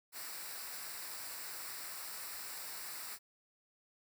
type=noise with comb filter; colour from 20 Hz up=white; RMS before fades=-45 dBFS; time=0.12-3.19 s; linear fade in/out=50 ms; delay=0.31 ms; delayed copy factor=-0.65; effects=none